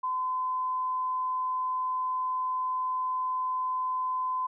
sine tone, 1021 Hz, C6, 43 cents flat, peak -27 dBFS, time 0.03-4.47 s, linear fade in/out 10 ms, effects none

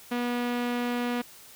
sawtooth tone with low-pass filter, 242.6 Hz, B3, 31 cents flat, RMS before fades -29 dBFS, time 0.11-1.22 s, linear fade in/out 10 ms, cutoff 3100 Hz, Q 1.1, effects white hiss -50 dBFS RMS until 1.55 s

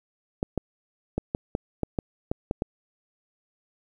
clicks, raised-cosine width 2 ms, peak -12 dBFS, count 10, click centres 0.429 / 0.577 / 1.18 / 1.349 / 1.551 / 1.833 / 1.988 / 2.315 / 2.511 / 2.621 s, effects 9-bit

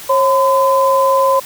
sine tone pair together, 541.8 / 1018 Hz, C#5 / C6, -40 / -48 cents, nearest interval major seventh, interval 1092 cents, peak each -12 dBFS, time 0.09-1.4 s, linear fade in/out 10 ms, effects white hiss -32 dBFS RMS until 1.45 s

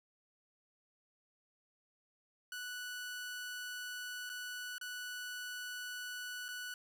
sawtooth tone with dropouts, 1480 Hz, F#6, in tune, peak -38 dBFS, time 2.52-6.74 s, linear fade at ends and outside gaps 2 ms, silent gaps 4.294-4.298 / 4.782-4.812 / 6.483-6.487 s, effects none

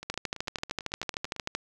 two click trains, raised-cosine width 0.2 ms, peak -23 / -13 dBFS, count 13 / 20, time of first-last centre 0.03-1.363 / 0.1-1.55 s, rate 9 / 13.1 Hz, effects none

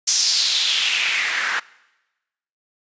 white noise with band-pass filter sweep, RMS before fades -20 dBFS, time 0.07-1.6 s, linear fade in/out 10 ms, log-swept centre 5900 to 1500 Hz, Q 3.3, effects noise-tail reverb RT60 1.0 s tail -22 dB re dry + resampled to 16000 Hz

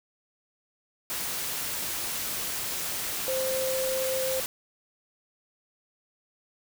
sine tone in noise, 523.3 Hz, C5, in tune, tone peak -27 dBFS, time 3.28-4.4 s, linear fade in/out 0 ms, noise white, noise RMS -32 dBFS, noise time 1.1-4.46 s, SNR +2 dB, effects none

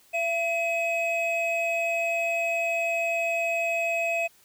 triangle tone pair together, 674.9 / 2548 Hz, E5 / D#7, +41 / +41 cents, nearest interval octave + major seventh, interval 2300 cents, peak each -25 dBFS, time 0.13-4.28 s, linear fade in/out 20 ms, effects white hiss -59 dBFS RMS until 4.44 s

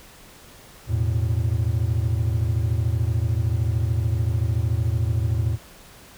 triangle chord, E suspended fourth, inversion none, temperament equal, 82.41 / 110 / 123.47 Hz, E2 / A2 / B2, 0 / 0 / 0 cents, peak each -22 / -20 / -26 dBFS, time 0.87-5.58 s, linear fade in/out 50 ms, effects pink hiss -47 dBFS RMS until 6.17 s

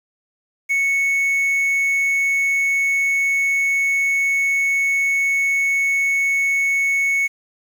triangle tone with quantisation, 2211 Hz, C#7, 5 cents flat, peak -14 dBFS, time 0.69-7.28 s, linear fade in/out 20 ms, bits 7, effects none

